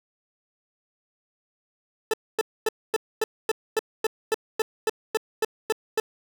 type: tone bursts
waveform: 40% pulse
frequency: 439 Hz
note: A4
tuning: 4 cents flat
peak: -19 dBFS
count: 15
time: 2.11-6 s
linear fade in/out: 2 ms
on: 26 ms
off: 250 ms
effects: none